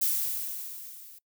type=noise with level ramp; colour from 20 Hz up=violet; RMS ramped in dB=-25 to -50 dBFS; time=0.01-1.19 s; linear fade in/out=10 ms; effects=noise-tail reverb RT60 0.1 s tail -22 dB re dry